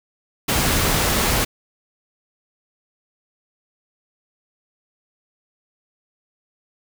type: noise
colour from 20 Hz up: pink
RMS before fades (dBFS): -19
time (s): 0.48-1.45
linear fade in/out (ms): 10
effects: none